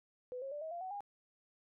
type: tone with pitch steps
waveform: sine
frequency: 500 / 542.1 / 587.8 / 637.3 / 691 / 749.2 / 812.3 Hz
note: B4 / C#5 / D5 / D#5 / F5 / F#5 / G#5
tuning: +21 / -39 / +1 / +41 / -19 / +21 / -39 cents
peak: -40 dBFS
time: 0.32-1.006 s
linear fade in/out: 0 ms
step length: 98 ms
effects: none